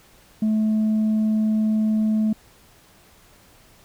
sine tone, 216.6 Hz, A3, 27 cents flat, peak -15 dBFS, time 0.42-2.33 s, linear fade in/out 5 ms, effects tanh soft clip ceiling -16 dBFS + pink hiss -53 dBFS RMS until 3.84 s

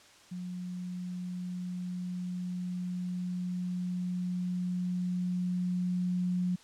sine tone with level ramp, 180 Hz, F#3, 47 cents flat, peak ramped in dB -36 to -27 dBFS, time 0.31-6.56 s, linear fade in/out 10 ms, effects white hiss -57 dBFS RMS until 6.63 s + low-pass 7000 Hz 12 dB/octave

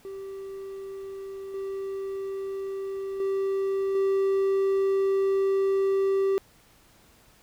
triangle tone with level steps, 389.3 Hz, G4, 12 cents flat, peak -33 / -28 / -22 / -19 dBFS, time 0.05-6.38 s, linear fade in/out 0 ms, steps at 1.54 / 3.2 / 3.95 s, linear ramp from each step 2 ms, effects pink hiss -58 dBFS RMS until 7.42 s

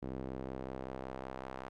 sawtooth tone with band-pass filter sweep, 65.3 Hz, C2, 3 cents flat, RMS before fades -43 dBFS, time 0.02-1.69 s, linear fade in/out 10 ms, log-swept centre 320 to 940 Hz, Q 0.98, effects none

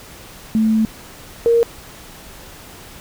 sine tone pair in turn, 220 / 466.2 Hz, A3 / A#4, 0 / 0 cents, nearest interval octave + minor second, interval 1300 cents, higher second, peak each -12 / -10 dBFS, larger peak second, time 0.55-0.85 / 1.46-1.63 s, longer first, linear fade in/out 0 ms, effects pink hiss -39 dBFS RMS until 3 s

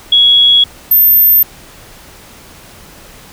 sine tone pair in turn, 3342 / 13332 Hz, G#7 / G#9, +10 / +5 cents, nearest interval 2 octaves, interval 2395 cents, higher second, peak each -4 dBFS, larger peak neither, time 0.12-0.64 / 0.91-1.43 s, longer neither, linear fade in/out 5 ms, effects pink hiss -37 dBFS RMS until 3.32 s

